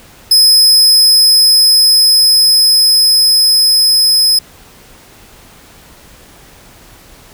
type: tone with level ramp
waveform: 40% pulse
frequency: 5100 Hz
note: D#8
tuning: 42 cents sharp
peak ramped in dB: -3 to -6 dBFS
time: 0.31-4.39 s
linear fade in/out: 5 ms
effects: pink hiss -40 dBFS RMS until 7.33 s